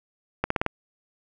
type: accelerating click train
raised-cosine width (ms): 0.5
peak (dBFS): -8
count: 5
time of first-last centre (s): 0.44-0.663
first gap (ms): 64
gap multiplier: 0.91
effects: none